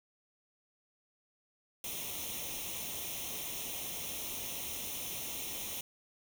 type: noise with comb filter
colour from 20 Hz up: white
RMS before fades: -40 dBFS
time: 1.84-5.81 s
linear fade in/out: 2 ms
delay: 0.32 ms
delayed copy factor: +0.75
effects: none